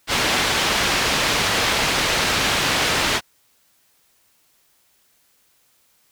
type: low-pass noise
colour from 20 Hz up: white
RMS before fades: -20 dBFS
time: 0.07-3.21 s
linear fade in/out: 50 ms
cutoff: 3800 Hz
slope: 12 dB/octave
effects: white hiss -61 dBFS RMS until 6.11 s